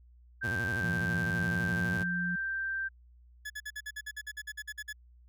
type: tone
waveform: sine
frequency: 1570 Hz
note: G6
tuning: 2 cents sharp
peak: -31 dBFS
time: 0.41-2.89 s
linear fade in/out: 20 ms
type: tone with vibrato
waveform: sawtooth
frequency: 103.83 Hz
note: G#2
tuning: in tune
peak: -30 dBFS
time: 0.43-2.04 s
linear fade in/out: 20 ms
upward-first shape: square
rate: 12 Hz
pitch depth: 240 cents each way
type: tone with pitch glide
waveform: sine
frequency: 170 to 176.5 Hz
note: F3 to F3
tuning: -46 to +19 cents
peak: -33 dBFS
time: 0.83-2.36 s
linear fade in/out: 10 ms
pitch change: +65 cents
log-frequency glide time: 1.31-1.9 s
type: tone bursts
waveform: 40% pulse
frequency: 1707 Hz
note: G#6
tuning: 47 cents sharp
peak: -36 dBFS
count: 15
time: 3.45-4.929 s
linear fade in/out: 10 ms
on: 51 ms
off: 51 ms
effects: added 60 Hz sine -55 dBFS peak until 5.28 s